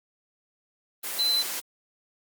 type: tone in noise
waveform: sine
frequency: 4046 Hz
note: B7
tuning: 41 cents sharp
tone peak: -21 dBFS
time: 1.18-1.43 s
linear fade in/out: 20 ms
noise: white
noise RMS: -32 dBFS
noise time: 1.03-1.61 s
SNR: +8 dB
effects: high-pass 300 Hz 12 dB/octave + Opus 24 kbps